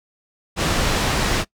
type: low-pass noise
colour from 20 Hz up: pink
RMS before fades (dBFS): -20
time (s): 0.56-1.45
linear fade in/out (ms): 50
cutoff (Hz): 6700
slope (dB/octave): 12
effects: noise-tail reverb RT60 0.1 s tail -22 dB re dry